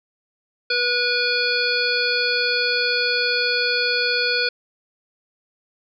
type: harmonic tone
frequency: 487.6 Hz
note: B4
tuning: 22 cents flat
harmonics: 1 / 3 / 5 / 7 / 9 / 10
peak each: -26 / -23 / -25 / -31 / -23 / -29 dBFS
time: 0.7-4.49 s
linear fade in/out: 5 ms
effects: none